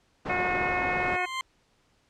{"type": "low-pass noise", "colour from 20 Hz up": "white", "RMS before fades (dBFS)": -34, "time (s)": [0.25, 1.17], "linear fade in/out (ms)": 10, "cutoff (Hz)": 950, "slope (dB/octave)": 12}
{"type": "harmonic tone", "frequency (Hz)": 362.5, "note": "F#4", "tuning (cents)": -35, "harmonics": [1, 2, 3, 4, 5, 6, 7], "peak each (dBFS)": [-36, -30, -36, -36, -34, -31, -36], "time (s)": [0.29, 1.26], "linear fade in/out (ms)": 10}
{"type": "tone with exponential growth", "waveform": "20% pulse", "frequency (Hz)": 1046.5, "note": "C6", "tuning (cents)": 0, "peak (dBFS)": -22, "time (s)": [0.81, 1.41], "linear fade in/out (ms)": 1, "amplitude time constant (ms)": 130}
{"effects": ["pink hiss -67 dBFS RMS until 2.09 s", "low-pass 7000 Hz 12 dB/octave"]}